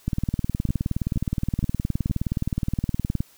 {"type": "two click trains", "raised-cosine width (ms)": 5, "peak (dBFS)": [-11, -14], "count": [61, 4], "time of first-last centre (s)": [[0.08, 3.205], [0.69, 2.098]], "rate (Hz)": [19.2, 2.13], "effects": ["white hiss -55 dBFS RMS until 3.37 s"]}